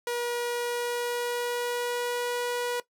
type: tone with pitch glide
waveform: sawtooth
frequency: 480.2 to 485.8 Hz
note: B4 to B4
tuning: -49 to -29 cents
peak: -24 dBFS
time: 0.07-2.8 s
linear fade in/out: 2 ms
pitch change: +20 cents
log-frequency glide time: 0.42-2.39 s
effects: noise-tail reverb RT60 0.1 s tail -17 dB re dry